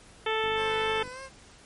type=harmonic tone; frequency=440 Hz; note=A4; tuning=in tune; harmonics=1 / 2 / 3 / 4 / 5 / 6 / 7 / 8; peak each=-29 / -32 / -34 / -35 / -36 / -37 / -37 / -38 dBFS; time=0.26-1.03 s; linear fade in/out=5 ms
type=click train; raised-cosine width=3 ms; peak=-33 dBFS; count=33; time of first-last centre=0.44-1.076 s; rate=50.3 Hz
type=tone with vibrato; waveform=15% pulse; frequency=518 Hz; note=C5; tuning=17 cents flat; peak=-33 dBFS; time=0.55-1.3 s; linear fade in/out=50 ms; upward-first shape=sine; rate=3.3 Hz; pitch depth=58 cents each way
effects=pink hiss -53 dBFS RMS until 1.65 s + MP3 48 kbps